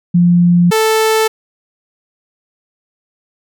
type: tone pair in turn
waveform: sine / sawtooth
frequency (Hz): 174.61 / 440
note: F3 / A4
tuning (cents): 0 / 0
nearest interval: octave + major third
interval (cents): 1600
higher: second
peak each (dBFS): -6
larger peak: neither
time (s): 0.14-0.71 / 0.71-1.28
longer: neither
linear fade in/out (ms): 10
effects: none